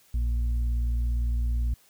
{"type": "harmonic tone", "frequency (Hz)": 59, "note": "A#1", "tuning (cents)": 22, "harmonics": [1, 2, 4], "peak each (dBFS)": [-23, -40, -45], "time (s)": [0.14, 1.74], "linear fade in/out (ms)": 5, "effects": ["white hiss -60 dBFS RMS until 1.89 s"]}